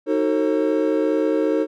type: chord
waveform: triangle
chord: D# diminished seventh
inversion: none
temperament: just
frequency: 311.1 / 373.4 / 448 / 537.6 Hz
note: D#4 / F#4 / A4 / C5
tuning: 0 / +16 / +31 / +47 cents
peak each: -19 / -24 / -20 / -22 dBFS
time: 0.06-1.67 s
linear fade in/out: 50 ms
effects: none